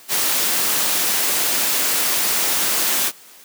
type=noise; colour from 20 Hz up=white; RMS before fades=-19 dBFS; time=0.08-3.12 s; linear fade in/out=50 ms; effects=white hiss -45 dBFS RMS until 3.44 s + high-pass 200 Hz 12 dB/octave